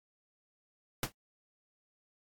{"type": "noise with exponential decay", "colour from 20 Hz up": "pink", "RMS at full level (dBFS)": -28, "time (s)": [1.03, 1.12], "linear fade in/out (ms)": 2, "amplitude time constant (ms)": 19, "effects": ["AAC 64 kbps"]}